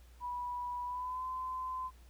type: tone with pitch glide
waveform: sine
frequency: 980 to 1026.3 Hz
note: B5 to C6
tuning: -14 to -34 cents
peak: -36 dBFS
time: 0.2-1.91 s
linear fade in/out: 50 ms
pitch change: +80 cents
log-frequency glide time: 0.84-1.25 s
effects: added 60 Hz sine -55 dBFS peak until 2.09 s + pink hiss -66 dBFS RMS until 2.09 s